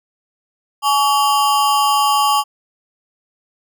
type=ring-modulated tone; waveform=square; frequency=987.8 Hz; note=B5; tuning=in tune; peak=-10 dBFS; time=0.82-2.44 s; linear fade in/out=50 ms; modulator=145 Hz; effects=none